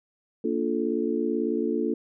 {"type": "chord", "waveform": "sine", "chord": "Bb major seventh", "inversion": "none", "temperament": "just", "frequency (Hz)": [233.1, 291.4, 349.6, 437], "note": ["Bb3", "D4", "F4", "A4"], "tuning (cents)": [0, -13, 2, -12], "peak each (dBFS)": -29, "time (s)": [0.44, 1.94], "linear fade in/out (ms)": 5, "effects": []}